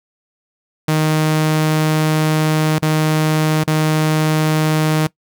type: tone with dropouts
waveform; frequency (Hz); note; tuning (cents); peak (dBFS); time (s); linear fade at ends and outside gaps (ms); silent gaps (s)
sawtooth; 155.56; D#3; 0; -9; 0.88-5.07; 5; 2.786-2.824 / 3.637-3.675
effects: noise-tail reverb RT60 0.1 s tail -21 dB re dry